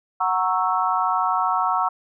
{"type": "chord", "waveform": "sine", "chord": "F# dominant seventh", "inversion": "none", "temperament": "equal with one note detuned", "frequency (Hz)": [740, 932.3, 1104.9, 1318.5], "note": ["F#5", "A#5", "C#6", "E6"], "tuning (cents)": [0, 0, -6, 0], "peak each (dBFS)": -24, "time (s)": [0.2, 1.89], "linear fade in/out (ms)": 10, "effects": []}